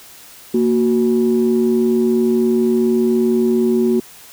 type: tone pair together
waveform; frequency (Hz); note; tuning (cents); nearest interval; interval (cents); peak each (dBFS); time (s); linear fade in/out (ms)
sine; 232.4 / 369.4; A#3 / F#4; -5 / -3; minor sixth; 802; -14; 0.54-4; 5
effects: tanh soft clip ceiling -6 dBFS + white hiss -41 dBFS RMS until 4.32 s